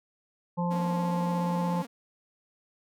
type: harmonic tone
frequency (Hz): 174.61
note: F3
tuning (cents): 0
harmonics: 1 / 3 / 5 / 6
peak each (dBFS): -27 / -35 / -33 / -39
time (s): 0.57-1.83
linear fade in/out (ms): 20
type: tone with vibrato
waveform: sawtooth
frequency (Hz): 254.8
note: C4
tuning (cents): -46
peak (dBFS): -34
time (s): 0.7-1.87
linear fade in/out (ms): 20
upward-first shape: square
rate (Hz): 17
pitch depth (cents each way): 150
effects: none